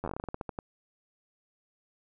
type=slowing click train; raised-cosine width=1 ms; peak=-21 dBFS; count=15; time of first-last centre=0.04-0.588 s; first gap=10 ms; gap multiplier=1.19; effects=none